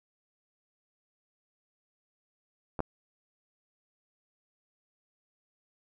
clicks, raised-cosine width 1 ms, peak -21 / -14 dBFS, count 2, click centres 2.792 / 2.804 s, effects none

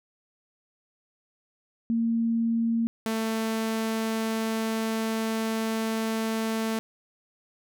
sine / sawtooth tone pair in turn, 229.7 / 222.6 Hz, A#3 / A3, -25 / +20 cents, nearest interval minor second, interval 55 cents, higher first, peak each -22 dBFS, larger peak neither, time 1.9-2.87 / 3.06-6.79 s, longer second, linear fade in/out 0 ms, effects none

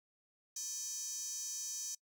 square tone with high-pass filter, 349.2 Hz, F4, in tune, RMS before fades -42 dBFS, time 0.56-1.95 s, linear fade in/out 5 ms, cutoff 6100 Hz, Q 6.9, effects noise-tail reverb RT60 0.1 s tail -22 dB re dry

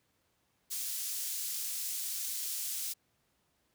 pink high-pass noise, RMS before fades -37 dBFS, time 0.7-2.94 s, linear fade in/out 20 ms, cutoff 6300 Hz, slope 12 dB/octave, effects pink hiss -75 dBFS RMS until 3.74 s + high-pass 60 Hz 12 dB/octave

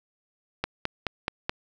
click train, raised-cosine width 0.3 ms, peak -10 dBFS, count 5, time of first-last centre 0.64-1.495 s, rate 4.68 Hz, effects none

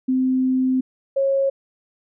sine tone pair in turn, 258.7 / 545.6 Hz, C4 / C#5, -19 / -28 cents, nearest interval octave + minor second, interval 1291 cents, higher second, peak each -16 dBFS, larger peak neither, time 0.08-0.81 / 1.16-1.5 s, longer first, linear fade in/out 10 ms, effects none

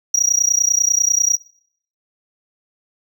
triangle tone with amplitude modulation, 5750 Hz, F8, 50 cents sharp, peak -7 dBFS, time 0.14-1.37 s, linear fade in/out 5 ms, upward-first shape sine, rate 30.1 Hz, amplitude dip 95%, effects noise-tail reverb RT60 0.6 s tail -24 dB re dry + tanh soft clip ceiling -6 dBFS

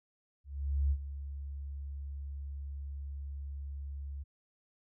sine tone with ADSR envelope, 70 Hz, C#2, 18 cents sharp, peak -25 dBFS, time 0.44-4.24 s, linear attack 470 ms, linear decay 61 ms, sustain -13 dB, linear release 19 ms, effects none

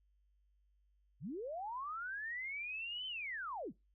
sine linear two-way sweep, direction up then down, 104.1 to 3087 to 104.1 Hz, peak -40 dBFS, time 1.2-3.73 s, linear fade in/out 50 ms, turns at 3.07 s, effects noise-tail reverb RT60 0.2 s tail -22 dB re dry + added 50 Hz sine -70 dBFS peak until 3.94 s

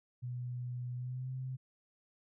sine tone with pitch glide, 123.47 to 129.83 Hz, B2 to C3, 0 to -13 cents, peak -37 dBFS, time 0.22-1.57 s, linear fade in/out 20 ms, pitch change +87 cents, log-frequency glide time 0.95-1.3 s, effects none

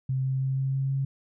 sine tone with pitch steps, 131.7 / 132.54 / 133.38 / 134.23 / 135.09 / 135.95 Hz, C3 / C3 / C3 / C3 / C#3 / C#3, +12 / +23 / +34 / +45 / -44 / -33 cents, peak -24 dBFS, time 0.09-1.05 s, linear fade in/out 5 ms, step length 160 ms, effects none

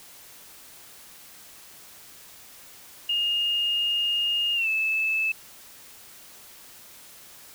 sine tone with pitch glide, 2839 to 2618 Hz, F7 to E7, +28 to -13 cents, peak -22 dBFS, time 3.09-5.32 s, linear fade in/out 5 ms, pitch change -141 cents, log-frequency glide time 4.54-4.68 s, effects white hiss -48 dBFS RMS until 7.54 s

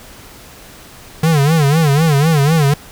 square tone with vibrato, 151.1 Hz, D3, 50 cents sharp, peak -10 dBFS, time 1.23-2.74 s, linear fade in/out 5 ms, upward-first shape sine, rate 4 Hz, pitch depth 160 cents each way, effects pink hiss -38 dBFS RMS until 2.91 s

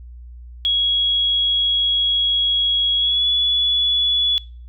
sine tone with pitch glide, 3322 to 3415 Hz, G#7 to G#7, 0 to +48 cents, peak -15 dBFS, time 0.65-4.38 s, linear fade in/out 0 ms, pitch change +48 cents, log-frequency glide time 2.97-3.26 s, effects noise-tail reverb RT60 0.5 s tail -25 dB re dry + added 60 Hz sine -35 dBFS peak until 4.68 s

